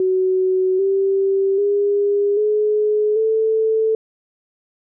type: tone with pitch steps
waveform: sine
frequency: 373.6 / 389.5 / 406 / 423.2 / 441.2 Hz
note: F#4 / G4 / G#4 / G#4 / A4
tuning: +17 / -11 / -39 / +33 / +5 cents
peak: -14 dBFS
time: 0-3.95 s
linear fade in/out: 2 ms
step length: 790 ms
effects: none